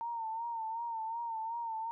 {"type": "tone with vibrato", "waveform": "sine", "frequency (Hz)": 912, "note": "A#5", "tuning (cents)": -38, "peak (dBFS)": -35, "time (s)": [0.01, 1.91], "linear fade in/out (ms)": 0, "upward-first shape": "sine", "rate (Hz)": 2.7, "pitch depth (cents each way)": 58, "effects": []}